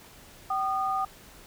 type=tone pair together; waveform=sine; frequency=769 / 1223 Hz; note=G5 / D#6; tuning=-33 / -30 cents; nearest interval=minor sixth; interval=803 cents; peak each=-28 dBFS; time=0.5-1.05 s; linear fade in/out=5 ms; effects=pink hiss -51 dBFS RMS until 1.46 s